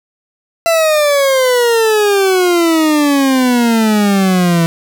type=exponential sweep; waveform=40% pulse; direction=down; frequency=675 to 164.81 Hz; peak=-8 dBFS; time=0.66-4.66 s; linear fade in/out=0 ms; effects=none